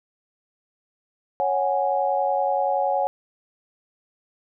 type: chord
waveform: sine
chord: C# suspended fourth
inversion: none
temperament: equal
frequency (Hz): 554.4 / 740 / 830.6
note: C#5 / F#5 / G#5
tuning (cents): 0 / 0 / 0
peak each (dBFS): -24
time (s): 1.4-3.07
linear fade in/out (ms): 0
effects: none